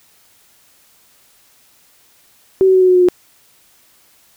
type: tone with pitch steps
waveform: sine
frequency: 381 / 377.1 / 373.2 / 369.3 / 365.5 / 361.7 / 358 Hz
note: G4 / F#4 / F#4 / F#4 / F#4 / F#4 / F4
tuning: -49 / +33 / +15 / -3 / -21 / -39 / +43 cents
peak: -7 dBFS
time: 2.61-3.086 s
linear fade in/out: 0 ms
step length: 68 ms
effects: white hiss -52 dBFS RMS until 4.36 s